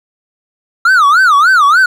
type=tone with vibrato; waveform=triangle; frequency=1317 Hz; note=E6; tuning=2 cents flat; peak=-3 dBFS; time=0.85-1.86 s; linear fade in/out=5 ms; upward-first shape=sine; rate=3.4 Hz; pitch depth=280 cents each way; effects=none